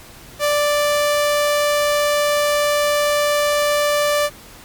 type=tone; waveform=sawtooth; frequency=587.3 Hz; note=D5; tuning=in tune; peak=-11 dBFS; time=0.39-4.3 s; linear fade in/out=50 ms; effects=pink hiss -41 dBFS RMS until 4.64 s + MP3 96 kbps